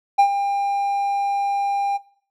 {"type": "tone with ADSR envelope", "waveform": "triangle", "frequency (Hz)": 800, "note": "G5", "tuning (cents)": 35, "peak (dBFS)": -7, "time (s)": [0.18, 1.98], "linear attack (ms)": 15, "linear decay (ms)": 78, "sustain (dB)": -11, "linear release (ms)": 21, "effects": ["noise-tail reverb RT60 0.5 s tail -18 dB re dry"]}